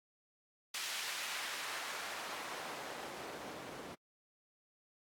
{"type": "noise with band-pass filter sweep", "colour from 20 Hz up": "white", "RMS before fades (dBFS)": -44, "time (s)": [0.74, 3.95], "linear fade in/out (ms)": 5, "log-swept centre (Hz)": [2700, 310], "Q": 0.72, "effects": ["AAC 64 kbps"]}